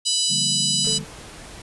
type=harmonic tone; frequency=991 Hz; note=B5; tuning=6 cents sharp; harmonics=3 / 4 / 5 / 6 / 7 / 8 / 9 / 10; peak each=-26 / -25 / -24 / -31 / -31 / -26 / -33 / -33 dBFS; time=0.05-0.99 s; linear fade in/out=20 ms
type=chord; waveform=sine; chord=G minor seventh; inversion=second; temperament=equal; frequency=146.83 / 174.61 / 196 / 233.1 Hz; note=D3 / F3 / G3 / Bb3; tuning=0 / 0 / 0 / 0 cents; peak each=-32 / -36 / -34 / -37 dBFS; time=0.28-1.06 s; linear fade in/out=50 ms
type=noise; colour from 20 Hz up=pink; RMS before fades=-40 dBFS; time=0.84-1.62 s; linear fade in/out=5 ms
type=tone with exponential decay; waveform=sine; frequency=440 Hz; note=A4; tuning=in tune; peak=-28 dBFS; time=0.87-1.29 s; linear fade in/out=1 ms; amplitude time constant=90 ms
effects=resampled to 24000 Hz